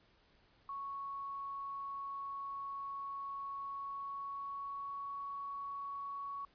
sine tone with pitch glide, 1108.7 to 1117.7 Hz, C#6 to C#6, 0 to +14 cents, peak -40 dBFS, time 0.69-6.45 s, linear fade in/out 2 ms, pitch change +14 cents, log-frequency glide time 3.59-5.13 s, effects pink hiss -69 dBFS RMS until 6.54 s + resampled to 11025 Hz

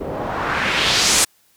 white noise with low-pass filter sweep, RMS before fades -19 dBFS, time 0-1.25 s, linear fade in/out 10 ms, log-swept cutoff 430 to 9200 Hz, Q 1.5, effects white hiss -58 dBFS RMS until 1.56 s

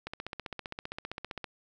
click train, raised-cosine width 0.3 ms, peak -21 dBFS, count 22, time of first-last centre 0.07-1.443 s, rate 15.3 Hz, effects none

